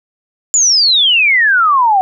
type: exponential sweep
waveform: sine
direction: down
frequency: 7190 to 740 Hz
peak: -7 dBFS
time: 0.54-2.01 s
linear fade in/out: 0 ms
effects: none